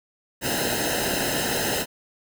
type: noise with comb filter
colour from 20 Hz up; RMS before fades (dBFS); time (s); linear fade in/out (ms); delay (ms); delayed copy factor
pink; -25; 0.41-1.86; 50; 0.87; -1
effects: none